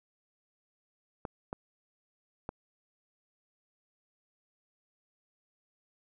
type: clicks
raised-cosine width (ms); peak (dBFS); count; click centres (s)
1; -22; 3; 1.252 / 1.529 / 2.491
effects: none